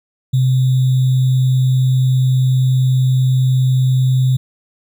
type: tone with sample-and-hold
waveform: sine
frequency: 129.3 Hz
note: C3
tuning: 20 cents flat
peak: -10 dBFS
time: 0.33-4.37 s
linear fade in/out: 10 ms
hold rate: 3675 Hz
effects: none